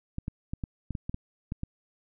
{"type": "clicks", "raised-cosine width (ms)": 5, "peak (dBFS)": -20, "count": 10, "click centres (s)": [0.184, 0.281, 0.535, 0.638, 0.907, 0.952, 1.095, 1.144, 1.521, 1.634], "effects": []}